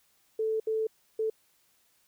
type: tone bursts at uneven times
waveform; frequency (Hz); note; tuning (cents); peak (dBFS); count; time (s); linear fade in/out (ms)
sine; 440; A4; 0; -26; 3; 0.39-0.6 / 0.67-0.87 / 1.19-1.3; 5
effects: white hiss -68 dBFS RMS until 2.07 s